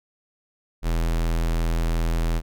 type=tone; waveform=square; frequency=41.4 Hz; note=E1; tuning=8 cents sharp; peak=-21 dBFS; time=0.82-2.42 s; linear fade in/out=50 ms; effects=none